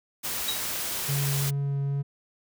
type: noise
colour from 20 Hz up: white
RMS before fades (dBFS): -31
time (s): 0.23-1.51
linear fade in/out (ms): 20
type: tone with exponential decay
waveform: sine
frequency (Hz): 3822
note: A#7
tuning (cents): +43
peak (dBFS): -24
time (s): 0.48-0.68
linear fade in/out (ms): 5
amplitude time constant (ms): 42
type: tone with vibrato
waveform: triangle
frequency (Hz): 140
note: C#3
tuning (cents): +18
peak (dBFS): -23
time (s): 1.08-2.03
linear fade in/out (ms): 20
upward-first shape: triangle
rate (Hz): 2.4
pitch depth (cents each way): 9
effects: none